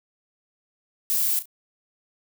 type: noise with echo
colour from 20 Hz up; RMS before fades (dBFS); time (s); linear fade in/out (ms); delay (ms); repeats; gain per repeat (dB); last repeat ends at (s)
violet; -23; 1.1-1.39; 0; 33; 2; -12; 1.456
effects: none